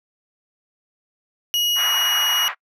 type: tone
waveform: 35% pulse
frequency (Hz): 2900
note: F#7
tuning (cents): -35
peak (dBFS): -16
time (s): 1.54-2.48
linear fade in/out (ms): 0
type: band-pass noise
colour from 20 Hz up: white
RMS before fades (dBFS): -27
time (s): 1.75-2.55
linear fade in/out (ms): 50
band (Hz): 860 to 2000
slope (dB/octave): 24
effects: noise-tail reverb RT60 0.1 s tail -26 dB re dry